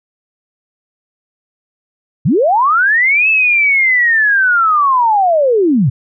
sine linear two-way sweep, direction up then down, 108.7 to 2637 to 108.7 Hz, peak -8 dBFS, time 2.25-5.9 s, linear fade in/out 10 ms, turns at 3.29 s, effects none

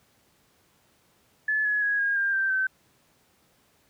sine tone with pitch steps, 1725 / 1692.4 / 1660.5 / 1629.1 / 1598.4 / 1568.2 / 1538.6 Hz, A6 / G#6 / G#6 / G#6 / G6 / G6 / G6, -35 / +32 / -1 / -34 / +33 / 0 / -33 cents, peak -22 dBFS, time 1.48-2.67 s, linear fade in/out 5 ms, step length 170 ms, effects pink hiss -64 dBFS RMS until 3.89 s + high-pass 80 Hz 12 dB/octave

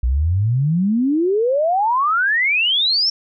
sine exponential sweep, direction up, 57.9 to 5540 Hz, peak -14 dBFS, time 0.03-3.1 s, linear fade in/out 5 ms, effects none

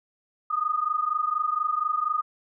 sine tone pair together, 1220.3 / 1244.5 Hz, D#6 / D#6, -34 / 0 cents, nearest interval unison, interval 34 cents, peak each -26 dBFS, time 0.5-2.22 s, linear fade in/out 10 ms, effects none

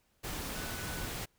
sine tone in noise, 1489 Hz, F#6, 11 cents sharp, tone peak -47 dBFS, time 0.54-1.07 s, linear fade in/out 20 ms, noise pink, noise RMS -39 dBFS, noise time 0.23-1.26 s, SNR -11 dB, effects pink hiss -73 dBFS RMS until 1.38 s

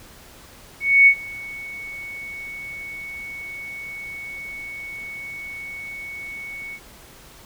sine tone with ADSR envelope, 2220 Hz, C#7, 2 cents sharp, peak -7 dBFS, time 0.8-6.8 s, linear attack 270 ms, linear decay 75 ms, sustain -24 dB, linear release 63 ms, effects pink hiss -46 dBFS RMS until 7.45 s

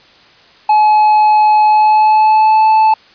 triangle tone with pitch glide, 852 to 873.4 Hz, G#5 to A5, +44 to -13 cents, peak -4 dBFS, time 0.69-2.94 s, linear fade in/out 5 ms, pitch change +43 cents, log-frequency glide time 1.65-2.69 s, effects white hiss -44 dBFS RMS until 3.14 s + resampled to 11025 Hz

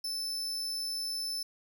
40% pulse tone, 5274 Hz, E8, in tune, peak -32 dBFS, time 0.04-1.43 s, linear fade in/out 5 ms, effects none

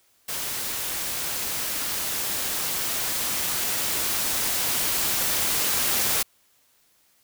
white noise with level ramp, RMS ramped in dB -30 to -23 dBFS, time 0.28-6.23 s, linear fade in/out 10 ms, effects white hiss -63 dBFS RMS until 7.23 s

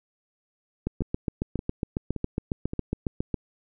two click trains, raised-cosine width 3 ms, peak -13 / -18 dBFS, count 19 / 4, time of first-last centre 0.87-3.343 / 1.02-2.734 s, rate 7.28 / 1.75 Hz, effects none

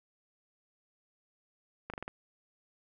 slowing click train, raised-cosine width 0.5 ms, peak -24 dBFS, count 5, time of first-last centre 1.9-2.079 s, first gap 37 ms, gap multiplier 1.13, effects none

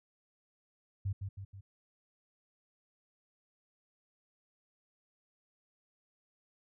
sine tone with echo, 98 Hz, G2, in tune, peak -31 dBFS, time 1.05-1.13 s, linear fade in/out 10 ms, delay 160 ms, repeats 3, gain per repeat -5 dB, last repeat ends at 1.61 s, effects none

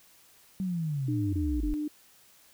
sine linear sweep, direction down, 193.3 to 36.66 Hz, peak -28 dBFS, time 0.6-1.74 s, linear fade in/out 0 ms
sine tone bursts, 300 Hz, D4, 37 cents sharp, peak -29 dBFS, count 3, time 1.08-1.88 s, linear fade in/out 5 ms, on 250 ms, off 25 ms
effects white hiss -59 dBFS RMS until 2.53 s

